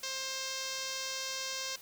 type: tone with low-pass filter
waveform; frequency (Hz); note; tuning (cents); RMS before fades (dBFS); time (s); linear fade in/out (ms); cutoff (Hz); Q
5% pulse; 529; C5; +19; -38; 0.03-1.76; 5; 6100; 2.3
effects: white hiss -53 dBFS RMS until 1.81 s